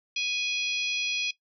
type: harmonic tone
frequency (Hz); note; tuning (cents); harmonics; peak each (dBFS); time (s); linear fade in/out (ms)
830.6; G#5; 0; 3 / 4 / 5 / 6 / 7; -29 / -32 / -36 / -37 / -38; 0.16-1.31; 5
effects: noise-tail reverb RT60 0.1 s tail -17 dB re dry